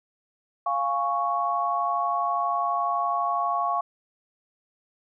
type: chord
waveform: sine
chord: Db major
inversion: first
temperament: equal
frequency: 698.5 / 830.6 / 1108.7 Hz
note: F5 / Ab5 / Db6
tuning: 0 / 0 / 0 cents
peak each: -27 / -31 / -25 dBFS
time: 0.66-3.81 s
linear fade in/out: 5 ms
effects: none